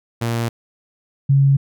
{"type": "tone pair in turn", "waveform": ["sawtooth", "sine"], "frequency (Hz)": [116.54, 138.11], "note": ["A#2", "C#3"], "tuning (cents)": [0, -6], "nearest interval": "minor third", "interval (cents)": 294, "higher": "second", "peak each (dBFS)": [-15, -10], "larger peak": "second", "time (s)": [[0.21, 0.49], [1.29, 1.57]], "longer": "neither", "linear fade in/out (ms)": 10, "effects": []}